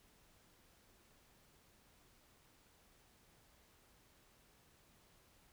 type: silence
effects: pink hiss -69 dBFS RMS until 5.52 s